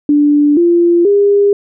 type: tone with pitch steps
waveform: sine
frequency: 292.8 / 344.2 / 404.6 Hz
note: D4 / F4 / G#4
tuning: -5 / -25 / -45 cents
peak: -6 dBFS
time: 0.09-1.53 s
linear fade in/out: 2 ms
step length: 480 ms
effects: none